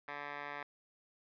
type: tone with band-pass filter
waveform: 10% pulse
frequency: 144.8 Hz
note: D3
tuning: 24 cents flat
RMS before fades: -44 dBFS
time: 0.08-0.63 s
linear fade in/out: 2 ms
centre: 1500 Hz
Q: 3.8
effects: resampled to 11025 Hz + 12-bit